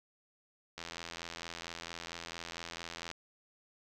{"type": "click train", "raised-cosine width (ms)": 0.2, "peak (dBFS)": -24, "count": 198, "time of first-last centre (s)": [0.78, 3.114], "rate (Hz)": 84.4, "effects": []}